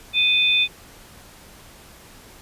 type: tone pair together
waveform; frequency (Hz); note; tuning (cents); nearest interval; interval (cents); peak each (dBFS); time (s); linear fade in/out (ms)
sine; 2489 / 3553; D#7 / A7; 0 / +16; tritone; 616; -18; 0.13-0.68; 50
effects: pink hiss -46 dBFS RMS until 2.41 s + resampled to 32000 Hz